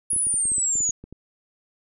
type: exponential sweep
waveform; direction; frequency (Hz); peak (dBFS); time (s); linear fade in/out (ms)
sine; down; 10530 to 6650; -20; 0.1-0.91; 5
type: clicks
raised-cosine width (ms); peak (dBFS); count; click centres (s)
3; -27; 12; 0.132 / 0.163 / 0.269 / 0.341 / 0.455 / 0.518 / 0.582 / 0.755 / 0.806 / 0.892 / 1.04 / 1.126
effects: none